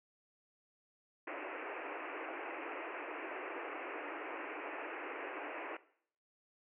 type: band-pass noise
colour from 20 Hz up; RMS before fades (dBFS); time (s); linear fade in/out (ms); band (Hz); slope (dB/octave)
pink; -44; 1.27-5.77; 5; 290 to 2700; 96
effects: noise-tail reverb RT60 0.6 s tail -18 dB re dry